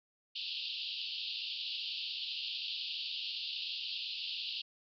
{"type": "band-pass noise", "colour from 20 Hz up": "pink", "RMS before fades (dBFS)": -40, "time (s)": [0.35, 4.62], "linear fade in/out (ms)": 10, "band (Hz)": [2700, 4800], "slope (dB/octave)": 96, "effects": []}